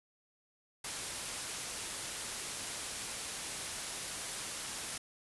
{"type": "low-pass noise", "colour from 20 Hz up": "white", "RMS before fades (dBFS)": -42, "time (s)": [0.84, 4.98], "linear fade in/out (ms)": 5, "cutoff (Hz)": 11000, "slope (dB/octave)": 96, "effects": []}